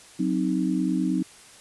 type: chord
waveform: sine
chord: C diminished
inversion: second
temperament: equal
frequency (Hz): 185 / 261.6 / 311.1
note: Gb3 / C4 / Eb4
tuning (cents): 0 / 0 / 0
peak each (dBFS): -26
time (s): 0.19-1.23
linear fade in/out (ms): 10
effects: white hiss -49 dBFS RMS until 1.6 s + resampled to 24000 Hz